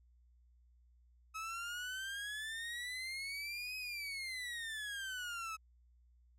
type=exponential two-way sweep; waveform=30% pulse; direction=up then down; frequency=1283 to 2541 to 1283 Hz; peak=-38 dBFS; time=1.34-5.57 s; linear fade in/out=20 ms; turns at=3.77 s; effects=added 60 Hz sine -64 dBFS peak until 6.38 s + low-pass 12000 Hz 12 dB/octave